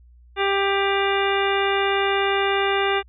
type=harmonic tone with a mistuned harmonic; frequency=394.8 Hz; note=G4; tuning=12 cents sharp; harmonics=1 / 2 / 3 / 4 / 5 / 6 / 7 / 9; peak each=-22 / -25 / -27 / -28 / -29 / -30 / -30 / -32 dBFS; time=0.36-3.03 s; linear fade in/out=50 ms; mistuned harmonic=7; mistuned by=+41 cents; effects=added 60 Hz sine -47 dBFS peak until 3.08 s